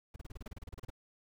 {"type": "noise bursts", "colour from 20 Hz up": "brown", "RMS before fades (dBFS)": -43, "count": 15, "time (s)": [0.14, 0.903], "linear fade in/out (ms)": 5, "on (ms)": 21, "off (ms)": 32, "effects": []}